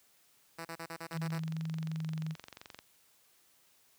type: tone bursts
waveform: 5% pulse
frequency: 165.3 Hz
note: E3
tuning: 5 cents sharp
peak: -29 dBFS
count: 8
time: 0.58-1.387 s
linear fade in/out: 10 ms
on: 72 ms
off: 33 ms
type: tone with pitch glide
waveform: sine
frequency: 160.4 to 158.19 Hz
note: E3 to D#3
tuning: -47 to +29 cents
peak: -34 dBFS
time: 1.12-2.36 s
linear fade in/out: 50 ms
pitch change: -24 cents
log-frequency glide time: 1.72-2.16 s
type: click train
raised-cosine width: 0.2 ms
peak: -29 dBFS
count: 39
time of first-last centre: 1.13-2.789 s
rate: 22.9 Hz
effects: white hiss -67 dBFS RMS until 3.98 s + high-pass 60 Hz 12 dB/octave